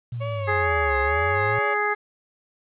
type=linear two-way sweep; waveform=sine; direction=down then up; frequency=121.8 to 65.41 to 115.8 Hz; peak=-27 dBFS; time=0.12-1.59 s; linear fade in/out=5 ms; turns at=0.99 s
type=tone with vibrato; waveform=35% pulse; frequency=554.4 Hz; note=C#5; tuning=in tune; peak=-27 dBFS; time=0.2-1.75 s; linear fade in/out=20 ms; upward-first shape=sine; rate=2.2 Hz; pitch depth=53 cents each way
type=harmonic tone; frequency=416.6 Hz; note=G#4; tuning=5 cents sharp; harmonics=1 / 2 / 3 / 4 / 5; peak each=-27 / -27 / -27 / -27 / -27 dBFS; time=0.47-1.95 s; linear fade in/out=20 ms
effects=resampled to 8000 Hz + 9-bit

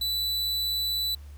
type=tone; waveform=45% pulse; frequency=3972 Hz; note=B7; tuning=9 cents sharp; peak=-26 dBFS; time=0.01-1.15 s; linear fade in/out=5 ms; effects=added 72 Hz sine -41 dBFS peak until 1.37 s + pink hiss -59 dBFS RMS until 1.37 s

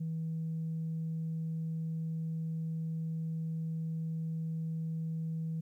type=tone; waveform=sine; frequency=161.5 Hz; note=E3; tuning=35 cents flat; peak=-32 dBFS; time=0-5.61 s; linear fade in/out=10 ms; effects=tanh soft clip ceiling -30 dBFS + 12-bit

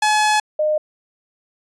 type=tone pair in turn; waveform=sawtooth / sine; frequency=851 / 611.2 Hz; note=G#5 / D#5; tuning=+42 / -31 cents; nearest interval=tritone; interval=573 cents; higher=first; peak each=-10 / -15 dBFS; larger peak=first; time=0.02-0.4 / 0.59-0.78 s; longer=first; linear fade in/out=5 ms; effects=resampled to 22050 Hz

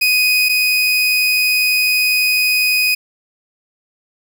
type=tone pair in turn; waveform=30% pulse; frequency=2498 / 2498 Hz; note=D#7 / D#7; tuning=+6 / +6 cents; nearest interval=unison; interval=0 cents; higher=neither; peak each=-9 / -10 dBFS; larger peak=first; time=0.01-0.49 / 0.49-2.95 s; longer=second; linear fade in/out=10 ms; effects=none

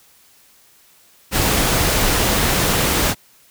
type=noise; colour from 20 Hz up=pink; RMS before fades=-17 dBFS; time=1.31-3.15 s; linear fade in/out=50 ms; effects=white hiss -52 dBFS RMS until 3.5 s

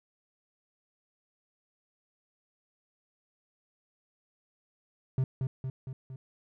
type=tone with echo; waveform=triangle; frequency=130.81 Hz; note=C3; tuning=in tune; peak=-22 dBFS; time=5.18-5.24 s; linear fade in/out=2 ms; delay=230 ms; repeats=4; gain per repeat=-4 dB; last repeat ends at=6.16 s; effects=none

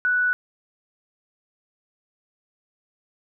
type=tone; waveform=sine; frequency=1480 Hz; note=F#6; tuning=in tune; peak=-18 dBFS; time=0.05-0.33 s; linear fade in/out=0 ms; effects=none

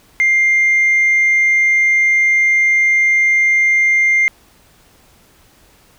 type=tone; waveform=sine; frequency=2100 Hz; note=C7; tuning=6 cents sharp; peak=-8 dBFS; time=0.2-4.28 s; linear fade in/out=0 ms; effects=tanh soft clip ceiling -7 dBFS + pink hiss -50 dBFS RMS until 5.98 s

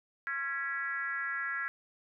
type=tone with frequency modulation; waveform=sine; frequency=1661.2 Hz; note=G#6; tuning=in tune; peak=-32 dBFS; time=0.27-1.68 s; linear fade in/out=0 ms; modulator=293 Hz; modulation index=1.1; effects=none

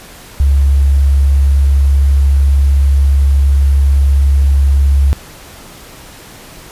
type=tone with sample-and-hold; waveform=sine; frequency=69.3 Hz; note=C#2; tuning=in tune; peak=-6 dBFS; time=0.4-5.13 s; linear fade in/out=0 ms; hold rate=11025 Hz; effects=pink hiss -35 dBFS RMS until 6.71 s + resampled to 32000 Hz

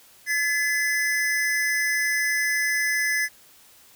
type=tone pair together; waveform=square; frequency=1714.6 / 2023 Hz; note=A6 / B6; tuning=-45 / +41 cents; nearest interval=minor third; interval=286 cents; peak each=-25 dBFS; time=0.26-3.29 s; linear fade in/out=50 ms; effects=white hiss -53 dBFS RMS until 3.95 s

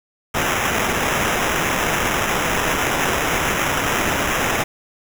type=noise with sample-and-hold; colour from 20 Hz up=white; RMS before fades=-20 dBFS; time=0.34-4.64 s; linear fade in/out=10 ms; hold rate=4410 Hz; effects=none

